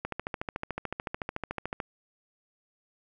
click train, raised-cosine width 0.5 ms, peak -17 dBFS, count 25, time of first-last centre 0.05-1.802 s, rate 13.7 Hz, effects none

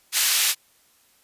pink high-pass noise, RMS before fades -20 dBFS, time 0.12-0.55 s, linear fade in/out 50 ms, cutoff 2600 Hz, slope 12 dB/octave, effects white hiss -60 dBFS RMS until 1.23 s + resampled to 32000 Hz

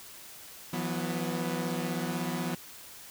sawtooth chord, E suspended second, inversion none, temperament equal with one note detuned, 164.81 / 180.88 / 246.9 Hz, E3 / F#3 / B3, 0 / -39 / 0 cents, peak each -31 dBFS, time 0.73-2.55 s, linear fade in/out 5 ms, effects white hiss -48 dBFS RMS until 3.1 s

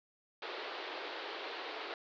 pink band-pass noise, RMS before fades -43 dBFS, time 0.42-1.94 s, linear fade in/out 2 ms, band 340 to 4400 Hz, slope 48 dB/octave, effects none

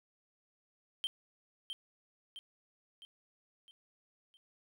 triangle tone with echo, 3136 Hz, G7, in tune, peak -31 dBFS, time 1.04-1.07 s, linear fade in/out 0 ms, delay 660 ms, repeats 5, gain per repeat -6 dB, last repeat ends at 4.37 s, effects none

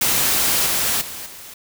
white noise with level steps, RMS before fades -18 / -20 / -32 / -38 dBFS, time 0.01-1.54 s, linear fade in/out 5 ms, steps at 0.66 / 1.01 / 1.26 s, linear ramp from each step 5 ms, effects none

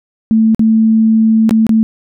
sine tone with dropouts, 221.7 Hz, A3, 13 cents sharp, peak -6 dBFS, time 0.31-1.83 s, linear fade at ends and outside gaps 0 ms, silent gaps 0.547-0.594 / 1.493-1.509 / 1.667-1.693 s, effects none

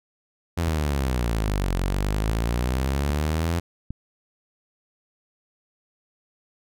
sawtooth exponential two-way sweep, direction down then up, 86.6 to 44.6 to 86.6 Hz, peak -18 dBFS, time 0.57-3.6 s, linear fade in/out 10 ms, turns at 1.74 s
click train, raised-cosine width 5 ms, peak -19 dBFS, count 5, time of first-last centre 0.68-3.906 s, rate 1.24 Hz
effects none

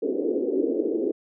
white band-pass noise, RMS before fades -25 dBFS, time 0.02-1.12 s, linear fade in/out 10 ms, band 270 to 460 Hz, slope 48 dB/octave, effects none

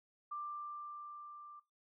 sine tone with level ramp, 1183 Hz, D6, 12 cents sharp, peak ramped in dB -39 to -51 dBFS, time 0.31-1.6 s, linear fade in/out 10 ms, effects noise-tail reverb RT60 0.2 s tail -17 dB re dry

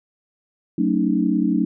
sine chord, D# half-diminished seventh, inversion first, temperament just, 186.68 / 224 / 280 / 311.1 Hz, F#3 / A3 / C#4 / D#4, +16 / +31 / +18 / 0 cents, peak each -22 dBFS, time 0.78-1.65 s, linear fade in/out 5 ms, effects none

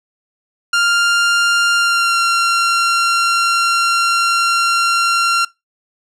sawtooth tone with pitch glide, 1396.9 to 1375.3 Hz, F6 to F6, 0 to -27 cents, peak -8 dBFS, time 0.73-5.45 s, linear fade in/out 5 ms, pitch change -27 cents, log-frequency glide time 1.76-2.18 s, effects noise-tail reverb RT60 0.2 s tail -21 dB re dry + low-pass 8000 Hz 12 dB/octave

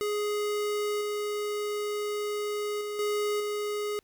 square tone with level steps, 416.6 Hz, G#4, 5 cents sharp, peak -28 / -30 / -33 / -27 / -30 dBFS, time 0.01-3.99 s, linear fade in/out 0 ms, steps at 1.01 / 2.81 / 2.99 / 3.4 s, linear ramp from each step 2 ms, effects pink hiss -70 dBFS RMS until 4.03 s

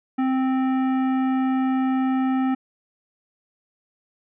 triangle tone with hard clipping, 261.6 Hz, C4, in tune, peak -21 dBFS, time 0.18-2.55 s, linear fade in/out 10 ms, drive 17 dB, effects resampled to 8000 Hz

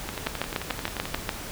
two click trains, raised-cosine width 0.3 ms, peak -9 / -15 dBFS, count 8 / 13, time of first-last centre 0.27-1.292 / 0.09-1.143 s, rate 6.85 / 11.4 Hz, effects pink hiss -37 dBFS RMS until 1.51 s

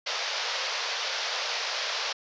white band-pass noise, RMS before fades -31 dBFS, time 0.06-2.13 s, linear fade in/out 10 ms, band 460 to 5600 Hz, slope 48 dB/octave, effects resampled to 16000 Hz

